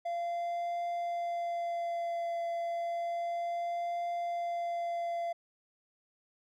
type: tone with vibrato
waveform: triangle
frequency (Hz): 687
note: F5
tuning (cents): -29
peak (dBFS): -30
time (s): 0.05-5.33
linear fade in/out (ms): 10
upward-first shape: triangle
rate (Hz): 0.31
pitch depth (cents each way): 16
effects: none